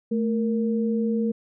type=tone pair together; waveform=sine; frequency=220 / 466.2 Hz; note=A3 / A#4; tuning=0 / 0 cents; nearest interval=octave + minor second; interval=1300 cents; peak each=-22 / -27 dBFS; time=0.11-1.32 s; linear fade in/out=10 ms; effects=none